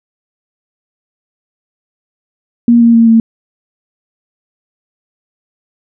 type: tone with pitch steps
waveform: sine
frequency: 236.2 / 232.8 / 229.5 / 226.2 Hz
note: A#3 / A#3 / A#3 / A3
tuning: +23 / -2 / -27 / +48 cents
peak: -3 dBFS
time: 2.68-3.2 s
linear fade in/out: 2 ms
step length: 130 ms
effects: none